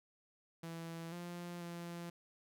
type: tone with pitch steps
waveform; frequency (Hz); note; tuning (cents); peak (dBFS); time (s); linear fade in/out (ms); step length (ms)
sawtooth; 165.9 / 174.3 / 171.6; E3 / F3 / F3; +11 / -3 / -30; -40; 0.63-2.1; 5; 490
effects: none